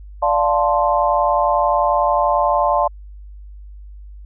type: chord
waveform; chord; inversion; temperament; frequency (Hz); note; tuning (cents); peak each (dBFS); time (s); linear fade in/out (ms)
sine; D minor seventh; none; equal; 587.3 / 698.5 / 880 / 1046.5; D5 / F5 / A5 / C6; 0 / 0 / 0 / 0; -19; 0.22-2.88; 10
effects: added 50 Hz sine -34 dBFS peak until 4.25 s